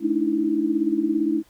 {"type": "tone cluster", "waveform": "sine", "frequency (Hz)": [215.1, 290.7, 308.9, 326], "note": ["A3", "D4", "D#4", "E4"], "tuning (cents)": [-39, -18, -12, -19], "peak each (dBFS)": [-29, -25, -26, -22], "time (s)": [0, 1.43], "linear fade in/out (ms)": 50, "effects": ["pink hiss -58 dBFS RMS until 1.49 s"]}